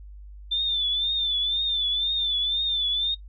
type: tone with vibrato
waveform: sine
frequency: 3546 Hz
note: A7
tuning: 13 cents sharp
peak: -22 dBFS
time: 0.51-3.15 s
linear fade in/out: 10 ms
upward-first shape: triangle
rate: 2 Hz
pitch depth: 85 cents each way
effects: noise-tail reverb RT60 0.1 s tail -21 dB re dry + added 50 Hz sine -40 dBFS peak until 3.28 s